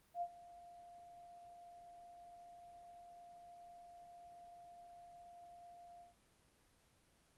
sine tone with ADSR envelope, 698 Hz, F5, 1 cent flat, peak -36 dBFS, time 0.14-6.15 s, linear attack 76 ms, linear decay 59 ms, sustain -19 dB, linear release 140 ms, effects pink hiss -72 dBFS RMS until 7.37 s + Opus 24 kbps

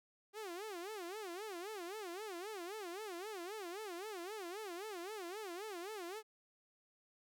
sawtooth tone with vibrato, 386.3 Hz, G4, 25 cents flat, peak -40 dBFS, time 0.33-6.23 s, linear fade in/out 50 ms, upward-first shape sine, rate 3.8 Hz, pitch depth 230 cents each way, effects none

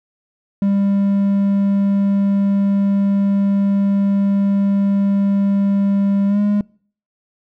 triangle tone with pitch glide, 198.8 to 205.7 Hz, G3 to G#3, +25 to -16 cents, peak -11 dBFS, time 0.62-6.61 s, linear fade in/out 2 ms, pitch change +59 cents, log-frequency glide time 6.27-6.39 s, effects noise-tail reverb RT60 0.5 s tail -25 dB re dry

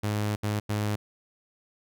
sawtooth tone bursts at uneven times, 104.9 Hz, G#2, 18 cents sharp, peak -22 dBFS, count 3, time 0.03-0.36 / 0.43-0.6 / 0.69-0.96 s, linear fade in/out 10 ms, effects none

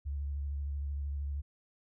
sine tone with vibrato, 71 Hz, C#2, 42 cents sharp, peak -33 dBFS, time 0.05-1.42 s, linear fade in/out 20 ms, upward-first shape triangle, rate 13 Hz, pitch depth 44 cents each way, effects none

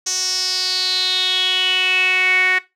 sawtooth tone with band-pass filter sweep, 370.3 Hz, F#4, 1 cent sharp, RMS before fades -18 dBFS, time 0.06-2.59 s, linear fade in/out 10 ms, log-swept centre 6100 to 2000 Hz, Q 7.3, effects noise-tail reverb RT60 0.2 s tail -17 dB re dry

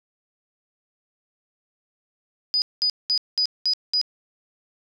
sine tone bursts, 4951 Hz, D#8, 9 cents flat, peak -18 dBFS, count 6, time 2.54-4.014 s, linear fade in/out 0 ms, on 79 ms, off 200 ms, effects none

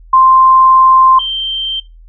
sine tone pair in turn, 1046.5 / 3136 Hz, C6 / G7, 0 / 0 cents, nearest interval octave + perfect fifth, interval 1900 cents, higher second, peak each -4 / -15 dBFS, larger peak first, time 0.13-1.19 / 1.19-1.8 s, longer first, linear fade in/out 5 ms, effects noise-tail reverb RT60 0.2 s tail -18 dB re dry + added 41 Hz sine -35 dBFS peak until 2.08 s

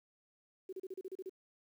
sine tone bursts, 377.5 Hz, F#4, 35 cents sharp, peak -40 dBFS, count 9, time 0.69-1.295 s, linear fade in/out 5 ms, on 37 ms, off 34 ms, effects 11-bit

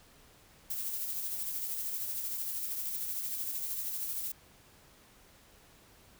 violet noise with tremolo, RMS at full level -35 dBFS, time 0.7-4.32 s, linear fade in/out 5 ms, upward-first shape sine, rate 13 Hz, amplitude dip 35%, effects pink hiss -60 dBFS RMS until 6.19 s

